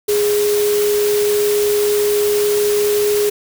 sine tone in noise, 415.3 Hz, G#4, in tune, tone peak -13 dBFS, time 0.08-3.3 s, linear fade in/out 10 ms, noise white, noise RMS -24 dBFS, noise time 0.08-3.3 s, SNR +8 dB, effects none

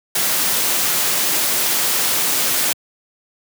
white noise, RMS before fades -18 dBFS, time 0.15-2.73 s, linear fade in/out 5 ms, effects high-pass 150 Hz 12 dB/octave

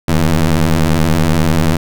25% pulse ring-modulated tone, 82.4 Hz, E2, in tune, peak -3 dBFS, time 0.08-1.77 s, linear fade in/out 5 ms, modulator 77.2 Hz, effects none

